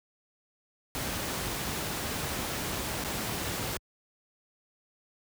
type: noise with dropouts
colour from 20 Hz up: pink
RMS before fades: -33 dBFS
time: 0.95-3.77 s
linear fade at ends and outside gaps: 0 ms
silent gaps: 3.039-3.047 s
effects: high-pass 60 Hz 12 dB/octave